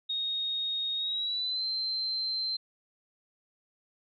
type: tone with pitch glide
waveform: sine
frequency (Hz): 3729 to 4114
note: A#7 to C8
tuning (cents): 0 to -30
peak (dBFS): -29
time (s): 0.09-2.57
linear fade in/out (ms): 10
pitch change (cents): +170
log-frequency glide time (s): 0.96-1.65
effects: none